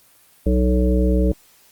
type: harmonic tone with a mistuned harmonic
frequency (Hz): 62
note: B1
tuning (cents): +7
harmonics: 1 / 3 / 5 / 7 / 9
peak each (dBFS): -16 / -21 / -23 / -24 / -26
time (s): 0.46-1.32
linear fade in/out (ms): 5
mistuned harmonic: 7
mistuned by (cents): +23
effects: white hiss -53 dBFS RMS until 1.71 s + Opus 24 kbps